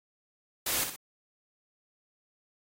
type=noise with echo; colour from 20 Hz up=white; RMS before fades=-30 dBFS; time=0.66-0.84 s; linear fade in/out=5 ms; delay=61 ms; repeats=2; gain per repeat=-7 dB; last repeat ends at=0.962 s; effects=AAC 48 kbps